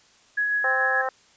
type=tone with tremolo; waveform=sine; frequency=1674 Hz; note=G#6; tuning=13 cents sharp; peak=-20 dBFS; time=0.37-1.02 s; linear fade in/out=10 ms; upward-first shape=sine; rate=6.9 Hz; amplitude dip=25%
type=harmonic tone; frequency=261.5 Hz; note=C4; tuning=1 cent flat; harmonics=2 / 3 / 4 / 5 / 6 / 7; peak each=-29 / -28 / -34 / -31 / -36 / -35 dBFS; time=0.64-1.09 s; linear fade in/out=2 ms
effects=white hiss -57 dBFS RMS until 1.36 s + resampled to 16000 Hz

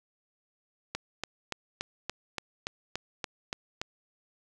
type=click train; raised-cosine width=0.2 ms; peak=-15 dBFS; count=11; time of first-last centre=0.95-3.815 s; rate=3.49 Hz; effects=none

